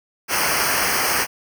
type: noise with comb filter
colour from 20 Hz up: pink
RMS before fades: -20 dBFS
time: 0.28-1.27 s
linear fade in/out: 50 ms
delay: 0.27 ms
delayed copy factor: -0.95
effects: none